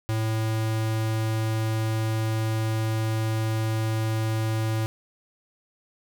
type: tone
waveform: square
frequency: 110.6 Hz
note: A2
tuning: 9 cents sharp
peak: -24 dBFS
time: 0.09-4.86 s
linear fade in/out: 0 ms
effects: none